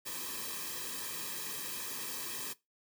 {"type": "noise with comb filter", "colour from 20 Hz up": "white", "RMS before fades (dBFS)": -40, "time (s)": [0.05, 2.54], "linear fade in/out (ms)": 20, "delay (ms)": 1.4, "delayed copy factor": -0.9, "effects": ["noise-tail reverb RT60 0.2 s tail -20 dB re dry"]}